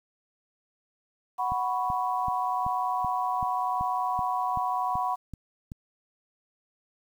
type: chord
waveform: sine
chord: F# suspended fourth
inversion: none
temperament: equal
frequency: 740 / 987.8 / 1108.7 Hz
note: F#5 / B5 / C#6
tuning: 0 / 0 / 0 cents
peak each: -29 / -29 / -32 dBFS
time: 1.38-5.16 s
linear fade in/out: 20 ms
type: click train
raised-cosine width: 5 ms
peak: -25 dBFS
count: 12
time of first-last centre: 1.52-5.718 s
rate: 2.62 Hz
effects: 9-bit